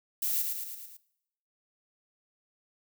violet noise with echo, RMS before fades -30 dBFS, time 0.22-0.42 s, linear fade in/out 5 ms, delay 110 ms, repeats 5, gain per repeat -4 dB, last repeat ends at 0.97 s, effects noise-tail reverb RT60 0.8 s tail -20 dB re dry

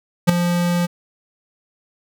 square tone with ADSR envelope, 174.61 Hz, F3, in tune, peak -6 dBFS, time 0.27-0.87 s, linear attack 23 ms, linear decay 6 ms, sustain -11 dB, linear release 21 ms, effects none

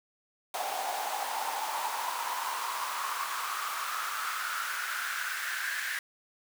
pink noise with high-pass filter sweep, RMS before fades -34 dBFS, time 0.54-5.99 s, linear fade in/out 2 ms, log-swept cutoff 730 to 1700 Hz, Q 6, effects none

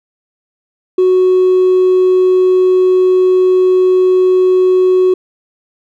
triangle tone with hard clipping, 369.4 Hz, F#4, 3 cents flat, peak -6 dBFS, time 0.98-5.14 s, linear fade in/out 5 ms, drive 2 dB, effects none

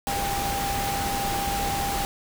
sine tone in noise, 797 Hz, G5, 28 cents sharp, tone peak -27 dBFS, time 0.07-2.05 s, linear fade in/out 0 ms, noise pink, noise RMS -29 dBFS, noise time 0.07-2.05 s, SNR -1 dB, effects none

